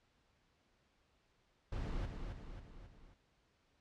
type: noise with echo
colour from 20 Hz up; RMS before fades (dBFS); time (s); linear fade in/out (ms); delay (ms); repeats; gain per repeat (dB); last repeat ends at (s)
brown; -40; 1.72-2.06; 5; 270; 4; -5; 3.14
effects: pink hiss -75 dBFS RMS until 3.8 s + low-pass 5000 Hz 12 dB/octave